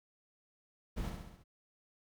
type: noise with echo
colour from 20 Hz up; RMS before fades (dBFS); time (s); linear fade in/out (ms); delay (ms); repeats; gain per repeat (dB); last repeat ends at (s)
brown; -38; 0.96-1.11; 20; 66; 5; -4; 1.44
effects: none